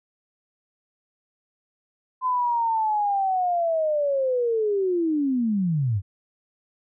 sine linear sweep, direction down, 1027 to 89.4 Hz, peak -20 dBFS, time 2.21-6.02 s, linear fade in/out 50 ms, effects none

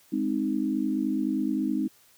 sine chord, Ab major, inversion none, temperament equal, 207.7 / 261.6 / 311.1 Hz, Ab3 / C4 / Eb4, 0 / 0 / 0 cents, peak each -30 / -28 / -28 dBFS, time 0.12-1.88 s, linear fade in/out 10 ms, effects white hiss -59 dBFS RMS until 2.17 s + high-pass 60 Hz 12 dB/octave

